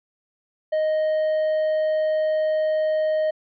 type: tone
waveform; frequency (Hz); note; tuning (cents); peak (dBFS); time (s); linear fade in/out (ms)
triangle; 622.3; D#5; 0; -17; 0.72-3.31; 10
effects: resampled to 11025 Hz